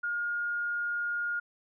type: tone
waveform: sine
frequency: 1423 Hz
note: F6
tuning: 32 cents sharp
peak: -29 dBFS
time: 0.03-1.4 s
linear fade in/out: 10 ms
effects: none